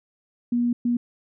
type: tone bursts at uneven times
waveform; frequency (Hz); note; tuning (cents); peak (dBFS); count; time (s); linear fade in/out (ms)
sine; 240.2; B3; -48; -19; 2; 0.52-0.73 / 0.85-0.97; 5
effects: none